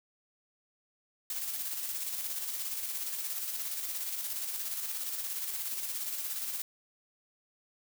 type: noise with tremolo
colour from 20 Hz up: blue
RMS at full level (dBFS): -35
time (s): 1.3-6.62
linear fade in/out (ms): 2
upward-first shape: square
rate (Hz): 17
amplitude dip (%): 35
effects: none